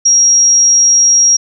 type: tone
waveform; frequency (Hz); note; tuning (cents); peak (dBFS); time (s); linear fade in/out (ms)
sine; 5640; F8; +16; -5; 0.05-1.37; 10
effects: none